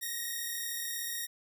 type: tone pair together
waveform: 5% pulse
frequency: 1852 / 1888.7 Hz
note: A#6 / A#6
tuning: -12 / +22 cents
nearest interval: unison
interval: 34 cents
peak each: -27 dBFS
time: 0.01-1.27 s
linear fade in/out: 20 ms
effects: none